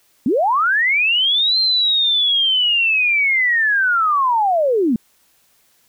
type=linear two-way sweep; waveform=sine; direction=up then down; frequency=207.7 to 4178 to 207.7 Hz; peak=-13 dBFS; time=0.26-4.96 s; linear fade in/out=2 ms; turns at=1.59 s; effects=white hiss -58 dBFS RMS until 5.88 s